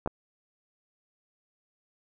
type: clicks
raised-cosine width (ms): 1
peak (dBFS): -16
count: 2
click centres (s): 0.061 / 0.075
effects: none